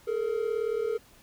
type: tone pair together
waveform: triangle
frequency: 422.9 / 461.2 Hz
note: G#4 / A#4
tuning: +31 / -19 cents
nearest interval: major second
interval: 150 cents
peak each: -28 / -27 dBFS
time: 0.07-0.98 s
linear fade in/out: 10 ms
effects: pink hiss -57 dBFS RMS until 1.22 s